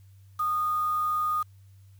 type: tone with quantisation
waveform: sine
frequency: 1231 Hz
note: D#6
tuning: 19 cents flat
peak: -24 dBFS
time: 0.39-1.43 s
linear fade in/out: 10 ms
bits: 7
effects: added 97 Hz sine -50 dBFS peak until 1.99 s + white hiss -69 dBFS RMS until 1.99 s